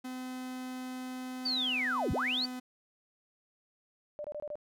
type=tone with pitch glide; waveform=45% pulse; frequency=255.2 to 252.4 Hz; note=C4 to B3; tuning=-43 to +38 cents; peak=-38 dBFS; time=0.04-2.6 s; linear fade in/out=10 ms; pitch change=-19 cents; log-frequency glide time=1.52-1.83 s
type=linear two-way sweep; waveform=sine; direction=down then up; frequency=4699 to 42.32 to 4699 Hz; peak=-29 dBFS; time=1.45-2.46 s; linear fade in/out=10 ms; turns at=2.12 s
type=tone bursts; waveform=sine; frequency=594 Hz; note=D5; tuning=20 cents sharp; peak=-36 dBFS; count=5; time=4.19-4.555 s; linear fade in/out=0 ms; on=53 ms; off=25 ms
effects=none